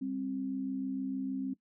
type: tone pair together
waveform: sine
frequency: 198.83 / 265.4 Hz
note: G3 / C4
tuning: +25 / +25 cents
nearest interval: perfect fourth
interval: 500 cents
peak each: -40 / -33 dBFS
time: 0.01-1.54 s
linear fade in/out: 10 ms
effects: noise-tail reverb RT60 0.1 s tail -18 dB re dry